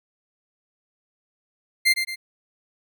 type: tone with echo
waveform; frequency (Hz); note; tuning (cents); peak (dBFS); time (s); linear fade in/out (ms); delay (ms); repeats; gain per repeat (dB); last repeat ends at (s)
30% pulse; 2093; C7; 0; -12; 1.85-1.94; 20; 110; 2; -7; 2.16
effects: none